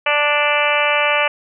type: harmonic tone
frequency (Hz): 293.7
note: D4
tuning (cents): 0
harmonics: 2 / 3 / 4 / 5 / 6 / 7 / 8 / 9 / 10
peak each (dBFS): -20 / -23 / -22 / -25 / -25 / -25 / -20 / -22 / -25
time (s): 0.06-1.28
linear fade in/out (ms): 5
effects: none